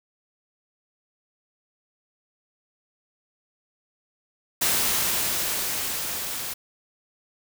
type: noise with level ramp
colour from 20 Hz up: white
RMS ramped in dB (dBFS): -22 to -32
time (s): 4.61-6.54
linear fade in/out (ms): 10
effects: none